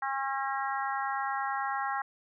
harmonic tone, 270.9 Hz, C#4, 40 cents flat, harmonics 3 / 4 / 5 / 6 / 7, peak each -33 / -35 / -37 / -39 / -40 dBFS, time 0.02-2.02 s, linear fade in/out 5 ms, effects none

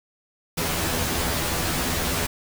pink noise with comb filter, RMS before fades -25 dBFS, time 0.57-2.27 s, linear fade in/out 10 ms, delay 12 ms, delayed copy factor +0.9, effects none

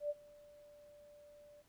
sine tone with ADSR envelope, 587.3 Hz, D5, in tune, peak -33 dBFS, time 0-1.63 s, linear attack 98 ms, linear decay 36 ms, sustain -24 dB, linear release 28 ms, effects pink hiss -72 dBFS RMS until 1.68 s

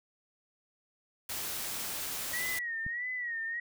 white noise, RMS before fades -37 dBFS, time 1.29-2.59 s, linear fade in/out 5 ms
sine tone with vibrato, 1907 Hz, A#6, 39 cents sharp, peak -33 dBFS, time 2.33-3.6 s, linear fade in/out 5 ms, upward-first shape sine, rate 1.6 Hz, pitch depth 96 cents each way
click, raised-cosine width 5 ms, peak -29 dBFS, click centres 2.865 s
effects none

